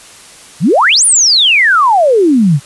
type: exponential two-way sweep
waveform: sine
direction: up then down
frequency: 130.3 to 9956 to 130.3 Hz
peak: -5 dBFS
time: 0.6-2.6 s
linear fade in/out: 50 ms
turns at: 1.05 s
effects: white hiss -36 dBFS RMS until 2.65 s + resampled to 24000 Hz